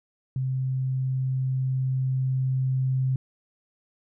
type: tone with level ramp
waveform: sine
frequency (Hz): 130.81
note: C3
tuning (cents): 0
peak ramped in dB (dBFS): -24 to -21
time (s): 0.36-3.16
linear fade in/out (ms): 2
effects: none